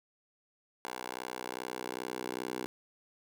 10% pulse tone with high-pass filter sweep, 62.5 Hz, B1, 21 cents sharp, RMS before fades -40 dBFS, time 0.85-2.66 s, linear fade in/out 0 ms, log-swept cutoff 650 to 360 Hz, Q 1.4, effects none

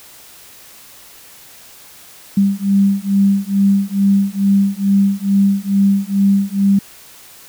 sine beating tone pair, 196.7 / 199 Hz, G3 / G3, +6 / +26 cents, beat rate 2.3 Hz, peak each -14 dBFS, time 2.37-6.79 s, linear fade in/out 5 ms, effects white hiss -41 dBFS RMS until 7.48 s

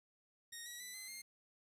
10% pulse tone with pitch steps, 1864.7 / 1924.9 / 1987 / 2051 / 2117 Hz, A#6 / B6 / B6 / C7 / C7, 0 / -45 / +10 / -35 / +20 cents, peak -38 dBFS, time 0.52-1.22 s, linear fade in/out 10 ms, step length 140 ms, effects resampled to 32000 Hz + 11-bit

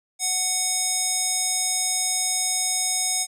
square tone with band-pass filter, 740 Hz, F#5, in tune, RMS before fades -24 dBFS, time 0.19-3.27 s, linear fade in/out 50 ms, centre 7700 Hz, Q 2.7, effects none

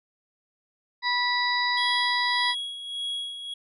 harmonic tone, 980 Hz, B5, 14 cents flat, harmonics 1 / 2 / 4 / 5, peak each -27 / -26 / -29 / -32 dBFS, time 1.02-2.55 s, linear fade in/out 50 ms
triangle tone with tremolo, 3322 Hz, G#7, in tune, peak -26 dBFS, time 1.77-3.54 s, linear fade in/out 5 ms, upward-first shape sine, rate 1.7 Hz, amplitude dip 60%
effects resampled to 32000 Hz

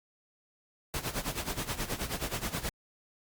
pink noise with tremolo, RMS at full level -32 dBFS, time 0.94-2.69 s, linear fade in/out 0 ms, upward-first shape sine, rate 9.4 Hz, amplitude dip 80%, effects Opus 48 kbps

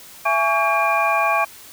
sine tone cluster, 670 / 836 / 1128 / 1606 / 2404 Hz, E5 / G#5 / C#6 / G6 / D7, +28 / +11 / +30 / +41 / +40 cents, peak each -22 / -22 / -20 / -27 / -22 dBFS, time 0.25-1.45 s, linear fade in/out 10 ms, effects white hiss -42 dBFS RMS until 1.72 s

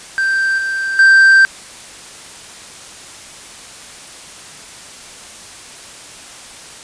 triangle tone with level steps, 1568 Hz, G6, in tune, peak -11 / -15 / -3 dBFS, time 0.18-1.45 s, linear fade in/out 0 ms, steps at 0.58 / 0.99 s, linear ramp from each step 2 ms, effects white hiss -35 dBFS RMS until 6.83 s + resampled to 22050 Hz

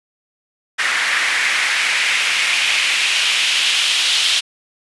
white noise with band-pass filter sweep, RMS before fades -17 dBFS, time 0.78-4.41 s, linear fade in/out 20 ms, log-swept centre 1800 to 3300 Hz, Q 2.5, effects resampled to 24000 Hz

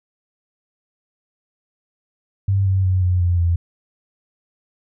sine tone with pitch steps, 98 / 95.38 / 92.82 / 90.33 / 87.92 / 85.56 Hz, G2 / G2 / F#2 / F#2 / F2 / F2, 0 / -47 / +6 / -41 / +12 / -35 cents, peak -14 dBFS, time 2.48-3.56 s, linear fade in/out 5 ms, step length 180 ms, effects none

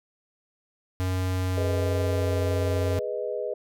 square tone with pitch glide, 92.5 to 91.75 Hz, F#2 to F#2, 0 to -14 cents, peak -25 dBFS, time 1-2.99 s, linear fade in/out 0 ms, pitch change -14 cents, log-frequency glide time 1.26-2.62 s
sine chord, G# minor, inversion none, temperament equal, 415.3 / 493.9 / 622.3 Hz, G#4 / B4 / D#5, 0 / 0 / 0 cents, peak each -32 / -31 / -32 dBFS, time 1.57-3.54 s, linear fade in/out 5 ms
effects none

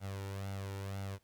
sawtooth tone with flanger, 98 Hz, G2, in tune, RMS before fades -41 dBFS, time 0-1.19 s, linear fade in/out 50 ms, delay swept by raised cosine 1.4 to 2.2 ms, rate 2 Hz, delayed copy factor +0.6, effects pink hiss -75 dBFS RMS until 1.23 s

